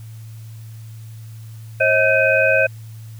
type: tone cluster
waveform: sine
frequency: 538 / 636 / 1540 / 2509 Hz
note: C5 / D#5 / G6 / D#7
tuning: +48 / +38 / -31 / +14 cents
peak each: -18 dBFS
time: 1.8-2.67 s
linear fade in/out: 10 ms
effects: added 111 Hz sine -33 dBFS peak until 3.19 s + white hiss -51 dBFS RMS until 3.19 s